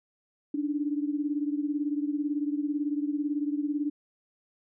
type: beating tone pair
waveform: sine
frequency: 288.9 / 306.9 Hz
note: D4 / D#4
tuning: -28 / -24 cents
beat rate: 18 Hz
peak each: -28 / -32 dBFS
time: 0.54-3.9 s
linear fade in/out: 5 ms
effects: none